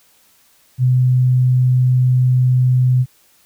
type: tone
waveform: sine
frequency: 126.8 Hz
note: B2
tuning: 46 cents sharp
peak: -10 dBFS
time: 0.78-3.06 s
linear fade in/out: 50 ms
effects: white hiss -54 dBFS RMS until 3.45 s

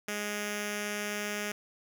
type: tone with notch filter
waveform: 5% pulse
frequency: 207.7 Hz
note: G#3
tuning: in tune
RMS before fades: -35 dBFS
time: 0.08-1.52 s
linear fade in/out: 5 ms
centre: 970 Hz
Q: 1.4
effects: none

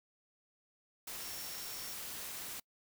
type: tone in noise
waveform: sine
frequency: 5500 Hz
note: F8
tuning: 27 cents flat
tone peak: -50 dBFS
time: 1.21-1.94 s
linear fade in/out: 5 ms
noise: white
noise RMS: -44 dBFS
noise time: 1.07-2.6 s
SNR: -9 dB
effects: noise-tail reverb RT60 0.1 s tail -26 dB re dry

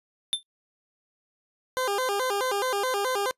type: tone with exponential decay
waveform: square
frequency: 3562 Hz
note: A7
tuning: 21 cents sharp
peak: -19 dBFS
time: 0.33-0.43 s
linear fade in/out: 0 ms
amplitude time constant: 20 ms
type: tone with vibrato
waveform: 20% pulse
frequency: 454.6 Hz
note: A#4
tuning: 43 cents flat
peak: -20 dBFS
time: 1.77-3.31 s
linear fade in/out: 0 ms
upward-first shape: square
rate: 4.7 Hz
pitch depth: 210 cents each way
effects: noise-tail reverb RT60 0.1 s tail -24 dB re dry + resampled to 32000 Hz

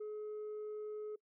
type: tone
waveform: sine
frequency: 424.6 Hz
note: G#4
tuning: 38 cents sharp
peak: -38 dBFS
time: 0-1.16 s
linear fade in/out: 10 ms
effects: noise-tail reverb RT60 0.1 s tail -24 dB re dry + tanh soft clip ceiling -40 dBFS

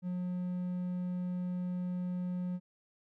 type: tone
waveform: triangle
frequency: 180 Hz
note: F#3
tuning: 47 cents flat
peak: -31 dBFS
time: 0.02-2.6 s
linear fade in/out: 50 ms
effects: none

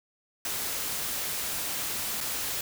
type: noise with dropouts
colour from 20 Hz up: white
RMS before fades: -32 dBFS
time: 0.45-2.61 s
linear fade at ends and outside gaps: 2 ms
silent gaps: 2.206-2.21 s
effects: none

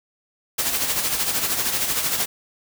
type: noise with tremolo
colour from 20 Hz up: white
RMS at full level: -21 dBFS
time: 0.58-2.26 s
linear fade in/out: 10 ms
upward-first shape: sine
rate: 13 Hz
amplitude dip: 50%
effects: none

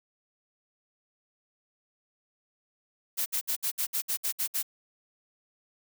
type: noise bursts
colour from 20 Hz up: blue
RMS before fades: -29 dBFS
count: 10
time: 3.17-4.629 s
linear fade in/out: 20 ms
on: 91 ms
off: 61 ms
effects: none

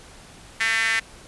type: tone with high-pass filter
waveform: sawtooth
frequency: 224.6 Hz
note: A3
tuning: 36 cents sharp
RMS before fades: -22 dBFS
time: 0.6-1 s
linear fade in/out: 10 ms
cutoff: 1900 Hz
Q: 4.9
effects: pink hiss -46 dBFS RMS until 1.27 s + resampled to 24000 Hz

